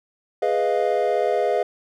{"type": "chord", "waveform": "triangle", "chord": "F half-diminished seventh", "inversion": "first", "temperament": "equal", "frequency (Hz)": [415.3, 493.9, 622.3, 698.5], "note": ["Ab4", "Cb5", "Eb5", "F5"], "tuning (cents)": [0, 0, 0, 0], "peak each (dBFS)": -22, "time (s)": [0.42, 1.63], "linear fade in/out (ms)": 5, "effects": []}